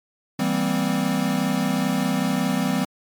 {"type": "chord", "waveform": "square", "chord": "C dominant seventh", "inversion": "first", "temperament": "equal with one note detuned", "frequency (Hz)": [164.81, 196, 233.1, 258.2], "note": ["E3", "G3", "Bb3", "C4"], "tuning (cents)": [0, 0, 0, -23], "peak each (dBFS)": [-28, -25, -29, -25], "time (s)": [0.39, 2.85], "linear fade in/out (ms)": 5, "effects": ["MP3 96 kbps"]}